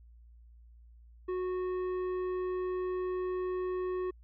sine tone with tanh clipping, 366.9 Hz, F#4, 15 cents flat, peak -33 dBFS, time 1.28-4.11 s, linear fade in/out 10 ms, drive 10 dB, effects added 58 Hz sine -53 dBFS peak until 4.23 s

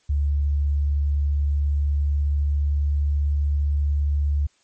sine tone with pitch glide, 72 to 72.42 Hz, D2 to D2, -34 to -24 cents, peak -18 dBFS, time 0.09-4.47 s, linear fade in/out 10 ms, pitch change +10 cents, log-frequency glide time 1.18-3.02 s, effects white hiss -63 dBFS RMS until 4.63 s + MP3 32 kbps

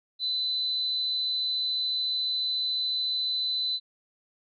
sine tone with amplitude modulation, 4013 Hz, B7, 27 cents sharp, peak -24 dBFS, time 0.19-3.8 s, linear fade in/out 50 ms, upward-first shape sine, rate 273 Hz, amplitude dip 35%, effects none

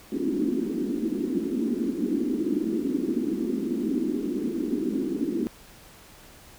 pink band-pass noise, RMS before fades -27 dBFS, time 0.12-5.47 s, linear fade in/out 0 ms, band 220 to 360 Hz, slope 48 dB/octave, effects pink hiss -50 dBFS RMS until 6.58 s

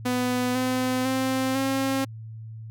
sawtooth tone with pitch steps, 249.1 / 255.5 / 262.1 / 268.8 Hz, B3 / C4 / C4 / C4, +15 / -41 / +3 / +47 cents, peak -19 dBFS, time 0.05-2.05 s, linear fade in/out 10 ms, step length 500 ms, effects added 111 Hz sine -36 dBFS peak until 2.7 s

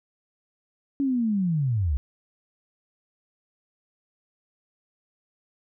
sine linear sweep, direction down, 283 to 62.5 Hz, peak -21 dBFS, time 1-1.97 s, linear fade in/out 0 ms, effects none

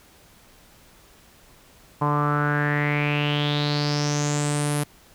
sawtooth tone with low-pass filter sweep, 146.83 Hz, D3, in tune, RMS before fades -23 dBFS, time 2.01-4.84 s, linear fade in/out 10 ms, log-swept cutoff 1000 to 11000 Hz, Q 6.4, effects pink hiss -53 dBFS RMS until 5.14 s

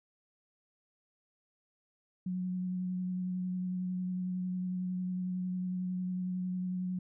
sine tone with vibrato, 182.7 Hz, F#3, 22 cents flat, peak -32 dBFS, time 2.26-6.99 s, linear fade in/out 5 ms, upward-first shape sine, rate 11 Hz, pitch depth 14 cents each way, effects none

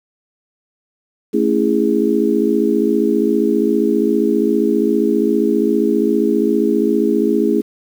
sine chord, A major seventh, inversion none, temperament just, 220 / 275 / 330 / 412.5 Hz, A3 / C#4 / E4 / G#4, 0 / -14 / +2 / -12 cents, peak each -18 / -18 / -18 / -17 dBFS, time 1.33-7.62 s, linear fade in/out 20 ms, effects 7-bit

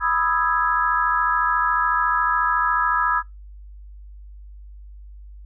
sine chord, E major seventh, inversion second, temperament equal, 987.8 / 1244.5 / 1318.5 / 1661.2 Hz, B5 / D#6 / E6 / G#6, 0 / 0 / 0 / 0 cents, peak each -23 dBFS, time 0-3.23 s, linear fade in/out 50 ms, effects noise-tail reverb RT60 0.2 s tail -26 dB re dry + added 50 Hz sine -38 dBFS peak until 5.45 s

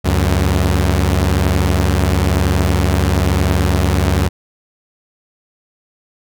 sawtooth tone pair together, 71.87 / 92.9 Hz, D2 / F#2, -37 / +7 cents, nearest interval major third, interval 444 cents, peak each -11 dBFS, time 0.04-4.29 s, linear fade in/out 20 ms, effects none

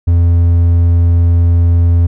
triangle tone, 85.5 Hz, F2, 36 cents flat, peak -4 dBFS, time 0.07-2.07 s, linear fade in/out 10 ms, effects none

